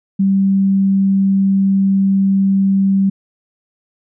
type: tone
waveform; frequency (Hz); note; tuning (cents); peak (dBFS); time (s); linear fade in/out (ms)
sine; 194.6; G3; -12; -10; 0.19-3.1; 10
effects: none